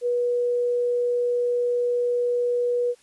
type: tone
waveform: sine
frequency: 485.6 Hz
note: B4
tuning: 29 cents flat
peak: -20 dBFS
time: 0.01-2.95 s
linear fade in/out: 50 ms
effects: white hiss -58 dBFS RMS until 3.02 s + resampled to 24000 Hz